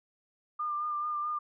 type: tone with vibrato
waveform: sine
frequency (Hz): 1201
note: D6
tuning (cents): +38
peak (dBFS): -30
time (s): 0.59-1.39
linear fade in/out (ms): 10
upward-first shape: sine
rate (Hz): 4.6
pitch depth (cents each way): 25
effects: none